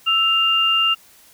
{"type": "tone pair together", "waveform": "sine", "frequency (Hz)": [1318.5, 2799], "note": ["E6", "F7"], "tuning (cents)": [0, 3], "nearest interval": "octave + minor second", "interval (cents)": 1303, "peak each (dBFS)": [-21, -15], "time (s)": [0.06, 0.95], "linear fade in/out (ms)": 20, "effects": ["white hiss -50 dBFS RMS until 1.33 s"]}